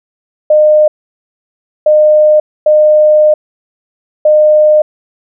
sine tone bursts at uneven times, 609 Hz, D#5, 37 cents flat, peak -3 dBFS, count 4, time 0.5-0.88 / 1.86-2.4 / 2.66-3.34 / 4.25-4.82 s, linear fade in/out 5 ms, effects none

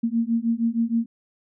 sine beating tone pair, 227.5 / 233.9 Hz, A#3 / A#3, -42 / +6 cents, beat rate 6.4 Hz, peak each -23 dBFS, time 0.03-1.06 s, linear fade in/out 10 ms, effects none

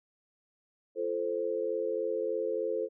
sine chord, F major, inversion none, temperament equal with one note detuned, 344.8 / 440 / 523.3 Hz, F4 / A4 / C5, -22 / 0 / 0 cents, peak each -37 / -32 / -33 dBFS, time 0.95-2.89 s, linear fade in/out 50 ms, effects none

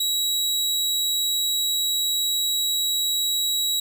sawtooth tone, 3873 Hz, B7, 35 cents flat, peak -18 dBFS, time 0-3.8 s, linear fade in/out 5 ms, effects none

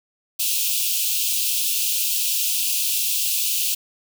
white high-pass noise, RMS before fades -22 dBFS, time 0.39-3.75 s, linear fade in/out 10 ms, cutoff 2500 Hz, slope 96 dB/octave, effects none

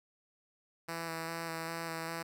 5% pulse tone with vibrato, 164.81 Hz, E3, in tune, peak -26 dBFS, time 0.88-2.23 s, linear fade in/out 10 ms, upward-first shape square, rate 2.5 Hz, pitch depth 14 cents each way, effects none

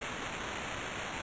violet noise with sample-and-hold, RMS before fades -39 dBFS, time 0.01-1.22 s, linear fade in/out 10 ms, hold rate 4900 Hz, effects resampled to 16000 Hz

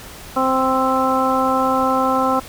harmonic tone with a mistuned harmonic, 261.6 Hz, C4, in tune, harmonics 1 / 2 / 3 / 4 / 5, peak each -21 / -21 / -21 / -21 / -21 dBFS, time 0.36-2.4 s, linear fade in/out 10 ms, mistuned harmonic 5, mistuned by +15 cents, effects pink hiss -37 dBFS RMS until 2.48 s

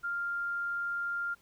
sine tone, 1396.9 Hz, F6, in tune, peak -31 dBFS, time 0.03-1.35 s, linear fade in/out 20 ms, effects pink hiss -65 dBFS RMS until 1.41 s

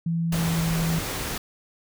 sine tone with pitch glide, 166.7 to 164.22 Hz, E3 to E3, +20 to -6 cents, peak -22 dBFS, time 0.06-0.99 s, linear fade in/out 5 ms, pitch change -26 cents, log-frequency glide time 0.33-0.69 s
pink noise, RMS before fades -30 dBFS, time 0.32-1.38 s, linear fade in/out 5 ms
effects none

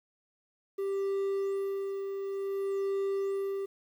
triangle tone with tremolo, 392.8 Hz, G4, 4 cents sharp, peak -26 dBFS, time 0.78-3.66 s, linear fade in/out 10 ms, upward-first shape sine, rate 0.56 Hz, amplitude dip 45%, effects 10-bit

